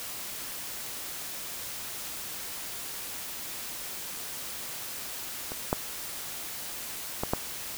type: clicks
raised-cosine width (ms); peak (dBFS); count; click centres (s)
1; -22 / -10 / -14 / -10; 4; 5.519 / 5.729 / 7.235 / 7.335
effects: white hiss -38 dBFS RMS until 7.77 s